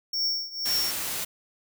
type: tone with tremolo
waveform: square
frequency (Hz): 5480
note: F8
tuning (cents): -34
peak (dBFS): -23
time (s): 0.13-0.91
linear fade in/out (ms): 5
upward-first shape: triangle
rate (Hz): 2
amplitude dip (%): 90
type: noise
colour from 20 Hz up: white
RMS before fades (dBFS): -31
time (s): 0.65-1.25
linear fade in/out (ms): 10
effects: none